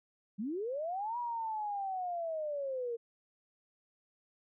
sine linear two-way sweep, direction up then down, 185 to 973 to 457 Hz, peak -34 dBFS, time 0.38-2.97 s, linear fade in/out 20 ms, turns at 1.18 s, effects none

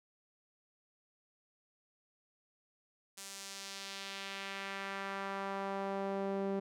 sawtooth tone with band-pass filter sweep, 196 Hz, G3, in tune, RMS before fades -40 dBFS, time 3.17-6.6 s, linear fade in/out 10 ms, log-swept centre 8100 to 390 Hz, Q 1.1, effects none

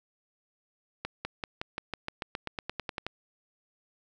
accelerating click train, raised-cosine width 0.3 ms, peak -17 dBFS, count 16, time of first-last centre 1.05-3.066 s, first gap 200 ms, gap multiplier 0.94, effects none

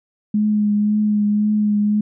sine tone with vibrato, 209.6 Hz, G#3, 16 cents sharp, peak -14 dBFS, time 0.34-2.01 s, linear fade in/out 5 ms, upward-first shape triangle, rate 1.9 Hz, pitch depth 24 cents each way, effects none

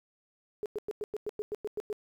sine tone bursts, 420 Hz, G#4, 19 cents sharp, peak -31 dBFS, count 11, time 0.63-1.928 s, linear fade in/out 0 ms, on 28 ms, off 99 ms, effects 11-bit

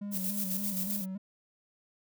triangle tone with vibrato, 196 Hz, G3, in tune, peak -33 dBFS, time 0.01-1.18 s, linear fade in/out 10 ms, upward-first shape square, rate 3.5 Hz, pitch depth 64 cents each way
violet noise with tremolo, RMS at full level -33 dBFS, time 0.11-1.06 s, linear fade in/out 50 ms, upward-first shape square, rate 7.6 Hz, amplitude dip 45%
effects none

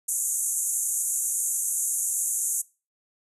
pink band-pass noise, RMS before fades -27 dBFS, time 0.08-2.62 s, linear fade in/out 10 ms, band 6500 to 12000 Hz, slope 96 dB/octave, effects noise-tail reverb RT60 0.3 s tail -21 dB re dry

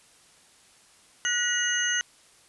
sine tone cluster, 1463 / 1912 / 2899 / 6280 Hz, F#6 / A#6 / F#7 / G8, -20 / +43 / -36 / +2 cents, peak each -29 dBFS, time 1.25-2.01 s, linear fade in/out 0 ms, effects white hiss -57 dBFS RMS until 2.48 s + resampled to 24000 Hz

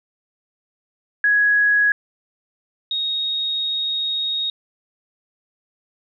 sine tone pair in turn, 1669 / 3747 Hz, G#6 / A#7, +8 / +8 cents, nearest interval octave + major second, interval 1400 cents, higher second, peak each -13 / -20 dBFS, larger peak first, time 1.24-1.92 / 2.91-4.5 s, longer second, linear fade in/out 2 ms, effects none

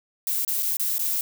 violet noise with dropouts, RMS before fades -25 dBFS, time 0.27-1.21 s, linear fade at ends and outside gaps 1 ms, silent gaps 0.449-0.478 / 0.625-0.629 / 0.769-0.797 / 0.982-0.993 s, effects none

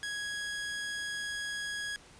sawtooth tone, 1661.2 Hz, G#6, in tune, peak -31 dBFS, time 0.03-1.96 s, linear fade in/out 0 ms, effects pink hiss -56 dBFS RMS until 2.19 s + resampled to 22050 Hz

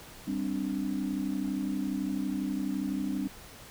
sine chord, G suspended fourth, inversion none, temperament equal, 196 / 261.6 / 293.7 Hz, G3 / C4 / D4, 0 / 0 / 0 cents, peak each -33 dBFS, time 0.27-3.28 s, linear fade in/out 10 ms, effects tanh soft clip ceiling -19 dBFS + pink hiss -49 dBFS RMS until 3.7 s

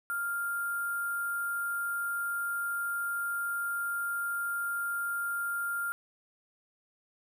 sine tone with sample-and-hold, 1396.9 Hz, F6, in tune, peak -30 dBFS, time 0.1-5.92 s, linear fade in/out 0 ms, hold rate 11025 Hz, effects none

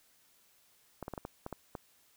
clicks, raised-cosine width 1 ms, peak -25 dBFS, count 8, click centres 1.027 / 1.081 / 1.137 / 1.178 / 1.251 / 1.464 / 1.527 / 1.752 s, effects white hiss -67 dBFS RMS until 2.16 s

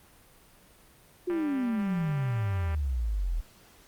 sine exponential sweep, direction down, 363.8 to 38.58 Hz, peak -26 dBFS, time 1.27-3.41 s, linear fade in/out 10 ms
click train, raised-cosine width 0.5 ms, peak -27 dBFS, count 286, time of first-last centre 1.3-2.747 s, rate 197 Hz
effects pink hiss -57 dBFS RMS until 3.87 s + Opus 32 kbps

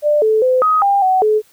sine tone with pitch steps, 594 / 436.2 / 511 / 1258 / 799 / 750 / 428.6 Hz, D5 / A4 / C5 / D#6 / G5 / F#5 / A4, +20 / -15 / -41 / +19 / +33 / +23 / -45 cents, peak -10 dBFS, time 0.02-1.42 s, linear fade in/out 50 ms, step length 200 ms, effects white hiss -52 dBFS RMS until 1.52 s

